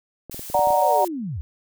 clicks, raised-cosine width 2 ms, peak -23 dBFS, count 8, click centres 0.297 / 0.345 / 0.394 / 0.5 / 0.55 / 0.593 / 0.672 / 0.705 s
blue noise, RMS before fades -36 dBFS, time 0.31-1.08 s, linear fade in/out 5 ms
sine chord, D augmented, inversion none, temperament equal, 587.3 / 740 / 932.3 Hz, D5 / F#5 / A#5, 0 / 0 / 0 cents, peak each -20 dBFS, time 0.54-1.05 s, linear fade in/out 5 ms
sine linear sweep, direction down, 635 to 62.2 Hz, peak -26 dBFS, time 0.73-1.41 s, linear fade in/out 0 ms
effects none

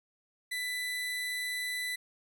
30% pulse tone, 1991 Hz, B6, 14 cents sharp, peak -30 dBFS, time 0.51-1.96 s, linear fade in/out 10 ms, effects none

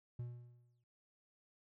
triangle tone with exponential decay, 120.9 Hz, B2, 36 cents flat, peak -37 dBFS, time 0.19-0.84 s, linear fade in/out 5 ms, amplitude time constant 140 ms, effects none

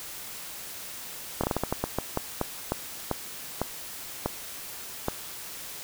slowing click train, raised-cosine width 1 ms, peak -11 dBFS, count 16, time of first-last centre 1.41-5.084 s, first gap 26 ms, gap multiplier 1.28, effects white hiss -40 dBFS RMS until 5.83 s

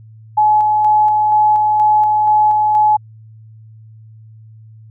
sine tone with tremolo, 850 Hz, G#5, 40 cents sharp, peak -8 dBFS, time 0.37-2.97 s, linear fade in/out 10 ms, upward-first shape square, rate 2.1 Hz, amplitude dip 25%, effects added 110 Hz sine -37 dBFS peak until 4.9 s

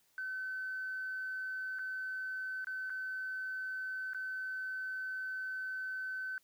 sine tone with dropouts, 1524 Hz, G6, 49 cents flat, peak -36 dBFS, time 0.18-6.38 s, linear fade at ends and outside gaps 1 ms, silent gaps 1.787-1.792 / 2.645-2.67 / 2.897-2.902 / 4.134-4.146 s, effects tanh soft clip ceiling -32 dBFS + white hiss -72 dBFS RMS until 6.43 s

